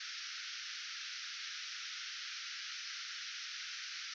white band-pass noise, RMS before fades -45 dBFS, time 0-4.14 s, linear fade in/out 5 ms, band 1300 to 6000 Hz, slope 96 dB/octave, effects none

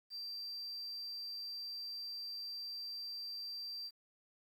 sine tone, 4699 Hz, D8, in tune, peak -39 dBFS, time 0.1-3.91 s, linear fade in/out 50 ms, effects tanh soft clip ceiling -41 dBFS + 11-bit

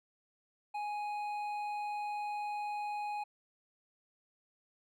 sine tone with hard clipping, 832 Hz, G#5, 3 cents sharp, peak -37 dBFS, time 0.74-3.24 s, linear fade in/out 10 ms, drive 7 dB, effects none

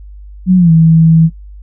sine tone with pitch glide, 184.3 to 162.31 Hz, F#3 to E3, -7 to -27 cents, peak -3 dBFS, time 0.46-1.3 s, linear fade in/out 50 ms, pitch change -220 cents, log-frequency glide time 0.57-0.71 s, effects noise-tail reverb RT60 0.1 s tail -20 dB re dry + added 50 Hz sine -29 dBFS peak until 1.62 s

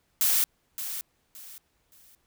blue noise with echo, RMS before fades -23 dBFS, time 0.21-0.44 s, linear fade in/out 0 ms, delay 570 ms, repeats 3, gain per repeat -11 dB, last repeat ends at 2.15 s, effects pink hiss -71 dBFS RMS until 2.26 s

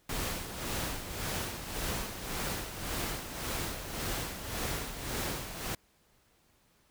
pink noise with tremolo, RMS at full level -34 dBFS, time 0.09-5.75 s, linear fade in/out 5 ms, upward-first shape sine, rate 1.8 Hz, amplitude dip 60%, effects pink hiss -68 dBFS RMS until 6.9 s

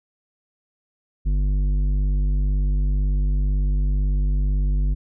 sine tone with tanh clipping, 49 Hz, G1, in tune, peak -19 dBFS, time 1.25-4.95 s, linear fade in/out 20 ms, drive 10 dB, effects none

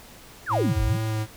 sine exponential two-way sweep, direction down then up, 1900 to 43.08 to 233.9 Hz, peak -21 dBFS, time 0.46-0.98 s, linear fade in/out 50 ms, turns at 0.84 s
square tone with vibrato, 109.4 Hz, A2, 9 cents flat, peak -25 dBFS, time 0.49-1.27 s, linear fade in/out 50 ms, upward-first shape sine, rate 2.4 Hz, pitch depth 16 cents each way
effects pink hiss -47 dBFS RMS until 1.36 s

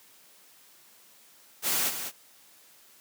white noise with echo, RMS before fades -27 dBFS, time 1.62-1.92 s, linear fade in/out 50 ms, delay 200 ms, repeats 1, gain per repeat -8 dB, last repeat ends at 2.12 s, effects white hiss -57 dBFS RMS until 3 s + high-pass 150 Hz 12 dB/octave

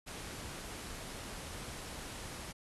pink low-pass noise, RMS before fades -45 dBFS, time 0.06-2.53 s, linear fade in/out 20 ms, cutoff 12000 Hz, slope 96 dB/octave, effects none

